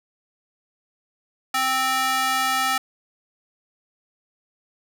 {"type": "tone with high-pass filter", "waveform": "square", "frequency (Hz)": 261.6, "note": "C4", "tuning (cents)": 0, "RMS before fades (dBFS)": -22, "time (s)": [1.54, 2.78], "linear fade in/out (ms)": 5, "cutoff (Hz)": 1100, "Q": 1.4, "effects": []}